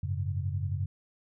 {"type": "chord", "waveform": "sine", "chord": "F# suspended second", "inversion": "none", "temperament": "equal", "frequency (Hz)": [92.5, 103.83, 138.59], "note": ["F#2", "G#2", "C#3"], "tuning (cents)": [0, 0, 0], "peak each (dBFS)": [-31, -35, -35], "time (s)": [0.03, 0.86], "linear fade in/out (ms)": 5, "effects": []}